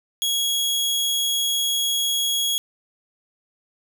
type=tone; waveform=sawtooth; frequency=3322 Hz; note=G#7; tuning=in tune; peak=-17 dBFS; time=0.22-2.58 s; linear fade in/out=0 ms; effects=none